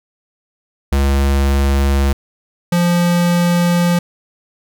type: tone pair in turn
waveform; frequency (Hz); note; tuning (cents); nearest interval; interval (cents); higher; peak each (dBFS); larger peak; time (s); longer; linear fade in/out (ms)
square; 69.1 / 174.12; C#2 / F3; -5 / -5; octave + major third; 1600; second; -12; neither; 0.92-2.13 / 2.72-3.99; second; 5
effects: none